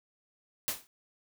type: noise with exponential decay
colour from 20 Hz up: white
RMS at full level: -28 dBFS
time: 0.68-0.87 s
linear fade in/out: 0 ms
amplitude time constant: 40 ms
effects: none